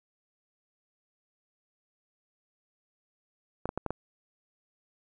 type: clicks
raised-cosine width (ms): 1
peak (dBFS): -17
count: 5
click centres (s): 3.656 / 3.691 / 3.776 / 3.863 / 3.906
effects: none